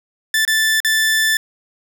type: tone with dropouts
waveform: sawtooth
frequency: 1760 Hz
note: A6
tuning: in tune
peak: -10 dBFS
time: 0.34-1.37 s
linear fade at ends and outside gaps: 2 ms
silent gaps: 0.451-0.477 / 0.803-0.847 s
effects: none